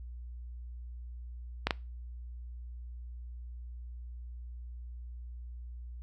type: clicks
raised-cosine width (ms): 0.3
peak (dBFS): -11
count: 2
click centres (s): 1.67 / 1.708
effects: noise-tail reverb RT60 0.3 s tail -24 dB re dry + added 60 Hz sine -41 dBFS peak until 6.02 s